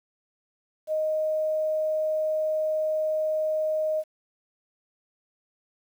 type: tone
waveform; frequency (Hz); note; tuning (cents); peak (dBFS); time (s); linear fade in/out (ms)
sine; 622.3; D#5; 0; -23; 0.87-4.04; 50
effects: 9-bit